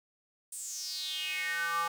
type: tone with high-pass filter sweep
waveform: square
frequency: 168.6 Hz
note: E3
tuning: 39 cents sharp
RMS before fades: -35 dBFS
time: 0.52-1.88 s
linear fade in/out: 5 ms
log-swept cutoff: 9000 to 1000 Hz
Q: 5.9
effects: none